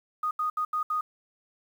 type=tone bursts at uneven times; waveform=sine; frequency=1239 Hz; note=D#6; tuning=8 cents flat; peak=-25 dBFS; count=5; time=0.23-0.31 / 0.39-0.5 / 0.57-0.65 / 0.73-0.83 / 0.9-1.01 s; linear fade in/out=5 ms; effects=9-bit